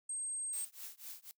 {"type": "tone", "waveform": "sine", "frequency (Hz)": 8410, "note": "C9", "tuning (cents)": 8, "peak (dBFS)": -37, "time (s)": [0.09, 0.65], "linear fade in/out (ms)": 5}
{"type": "noise with tremolo", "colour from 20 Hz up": "blue", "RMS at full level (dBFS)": -45, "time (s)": [0.53, 1.31], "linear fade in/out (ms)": 0, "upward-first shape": "triangle", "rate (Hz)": 4, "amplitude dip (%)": 100}
{"effects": ["noise-tail reverb RT60 0.1 s tail -21 dB re dry"]}